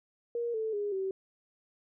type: tone with pitch steps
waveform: sine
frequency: 472 / 440.4 / 410.9 / 383.4 Hz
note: A#4 / A4 / G#4 / G4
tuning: +22 / +2 / -18 / -38 cents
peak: -30 dBFS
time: 0.35-1.11 s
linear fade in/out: 2 ms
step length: 190 ms
effects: none